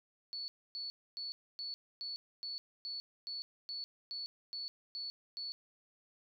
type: tone bursts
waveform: sine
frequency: 4435 Hz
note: C#8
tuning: in tune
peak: -39 dBFS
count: 13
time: 0.33-5.52 s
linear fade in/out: 0 ms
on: 150 ms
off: 270 ms
effects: none